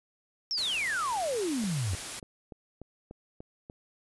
sine exponential sweep, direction down, 5588 to 84.9 Hz, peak -28 dBFS, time 0.51-1.95 s, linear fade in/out 0 ms
white noise, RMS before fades -38 dBFS, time 0.57-2.2 s, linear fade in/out 10 ms
click train, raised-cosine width 2 ms, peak -30 dBFS, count 8, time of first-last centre 1.64-3.699 s, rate 3.4 Hz
effects resampled to 24000 Hz

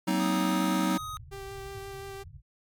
square chord, C half-diminished seventh, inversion second, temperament just, 188.37 / 235.5 / 261.6 / 314 Hz, Gb3 / Bb3 / C4 / Eb4, +31 / +18 / 0 / +16 cents, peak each -29 / -35 / -33 / -30 dBFS, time 0.07-0.98 s, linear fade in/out 10 ms
square tone with pitch glide, 1244.5 to 1253.2 Hz, D#6 to D#6, 0 to +12 cents, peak -36 dBFS, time 0.2-1.17 s, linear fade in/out 0 ms, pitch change +12 cents, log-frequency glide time 0.46-0.6 s
white low-pass noise, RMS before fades -46 dBFS, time 0.97-2.42 s, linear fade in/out 50 ms, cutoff 140 Hz, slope 96 dB/octave
sawtooth tone with vibrato, 392 Hz, G4, in tune, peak -35 dBFS, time 1.31-2.24 s, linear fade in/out 20 ms, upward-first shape sine, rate 5.7 Hz, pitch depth 10 cents each way
effects MP3 96 kbps

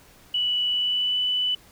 sine tone with pitch glide, 2955 to 2986 Hz, F#7 to F#7, -3 to +15 cents, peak -21 dBFS, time 0.34-1.55 s, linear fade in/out 5 ms, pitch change +18 cents, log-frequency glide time 0.68-1.19 s, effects pink hiss -53 dBFS RMS until 1.71 s

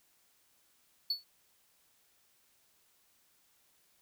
triangle tone with exponential decay, 4435 Hz, C#8, in tune, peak -25 dBFS, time 1.1-1.24 s, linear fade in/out 5 ms, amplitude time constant 30 ms, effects tanh soft clip ceiling -21 dBFS + white hiss -70 dBFS RMS until 4.01 s

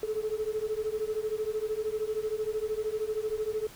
sine beating tone pair, 425.7 / 438.7 Hz, G#4 / A4, +43 / -5 cents, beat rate 13 Hz, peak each -31 dBFS, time 0.03-3.67 s, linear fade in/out 2 ms, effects tanh soft clip ceiling -23 dBFS + pink hiss -50 dBFS RMS until 3.75 s

